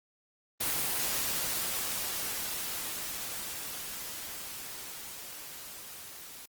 white noise with level ramp, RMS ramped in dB -30 to -47 dBFS, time 0.6-6.46 s, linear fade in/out 10 ms, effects Opus 24 kbps

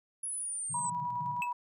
sine linear sweep, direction down, 10490 to 7902 Hz, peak -34 dBFS, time 0.23-0.9 s, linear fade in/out 5 ms
white band-pass noise, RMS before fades -46 dBFS, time 0.69-1.41 s, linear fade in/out 5 ms, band 120 to 170 Hz, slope 48 dB/octave
sine tone with tremolo, 973 Hz, B5, 26 cents flat, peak -31 dBFS, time 0.74-1.53 s, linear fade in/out 5 ms, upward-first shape square, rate 9.6 Hz, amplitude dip 25%
triangle tone with exponential decay, 2608 Hz, E7, 19 cents flat, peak -26 dBFS, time 1.42-1.52 s, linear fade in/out 1 ms, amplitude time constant 20 ms
effects none

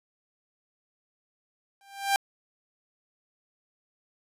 sawtooth tone with exponential growth, 792 Hz, G5, 18 cents sharp, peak -15 dBFS, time 1.81-2.16 s, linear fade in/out 1 ms, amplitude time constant 74 ms, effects resampled to 32000 Hz

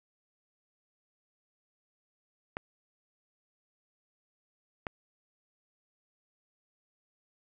clicks, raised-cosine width 0.5 ms, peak -19 dBFS, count 2, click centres 2.569 / 4.868 s, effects none

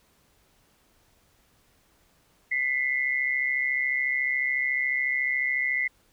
sine tone pair together, 2000 / 2134 Hz, B6 / C7, +21 / +34 cents, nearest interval minor second, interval 113 cents, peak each -25 / -28 dBFS, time 2.51-5.88 s, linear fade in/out 10 ms, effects pink hiss -64 dBFS RMS until 6.12 s

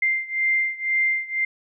sine beating tone pair, 2093 / 2095 Hz, C7 / C7, 0 / +2 cents, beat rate 2 Hz, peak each -22 / -24 dBFS, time 0.02-1.45 s, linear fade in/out 5 ms, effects none

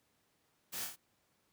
white noise with echo, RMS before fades -42 dBFS, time 0.72-0.86 s, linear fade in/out 20 ms, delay 26 ms, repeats 4, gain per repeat -3 dB, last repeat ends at 0.964 s, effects pink hiss -75 dBFS RMS until 1.52 s + high-pass 100 Hz 12 dB/octave

